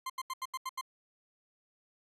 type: tone bursts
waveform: 40% pulse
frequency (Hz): 1046.5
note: C6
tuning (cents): 0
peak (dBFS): -34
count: 7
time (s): 0.06-0.812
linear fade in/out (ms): 5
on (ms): 38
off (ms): 81
effects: resampled to 32000 Hz